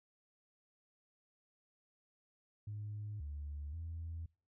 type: tone with pitch steps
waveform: sine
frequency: 104.8 / 73 / 82.5 Hz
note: G#2 / D2 / E2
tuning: +16 / -10 / +2 cents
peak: -40 dBFS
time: 2.67-4.26 s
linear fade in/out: 5 ms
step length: 530 ms
effects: noise-tail reverb RT60 0.4 s tail -26 dB re dry + tanh soft clip ceiling -37 dBFS